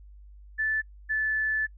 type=tone pair in turn; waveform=sine; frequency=1750 / 1742.2 Hz; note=A6 / A6; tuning=-10 / -18 cents; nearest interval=unison; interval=8 cents; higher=first; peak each=-24 dBFS; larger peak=neither; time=0.58-0.82 / 1.09-1.67 s; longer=second; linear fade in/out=20 ms; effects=noise-tail reverb RT60 0.1 s tail -25 dB re dry + added 50 Hz sine -46 dBFS peak until 1.77 s